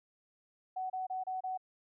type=tone bursts; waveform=sine; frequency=748 Hz; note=F#5; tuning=19 cents sharp; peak=-34 dBFS; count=5; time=0.76-1.576 s; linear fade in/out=10 ms; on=140 ms; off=29 ms; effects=none